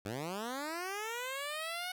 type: linear sweep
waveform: 10% pulse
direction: up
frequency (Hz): 92.5 to 740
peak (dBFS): -29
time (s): 0.05-1.92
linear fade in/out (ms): 5
effects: none